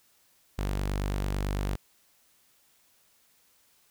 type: tone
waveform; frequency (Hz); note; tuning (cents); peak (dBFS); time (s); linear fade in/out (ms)
sawtooth; 49; G1; 0; -24; 0.58-1.76; 10
effects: white hiss -65 dBFS RMS until 3.9 s